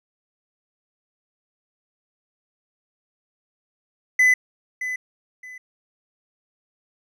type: tone with echo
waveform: triangle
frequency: 2008 Hz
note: B6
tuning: 28 cents sharp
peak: -11 dBFS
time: 4.19-4.34 s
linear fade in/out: 5 ms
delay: 620 ms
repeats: 2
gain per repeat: -12 dB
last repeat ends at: 5.58 s
effects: none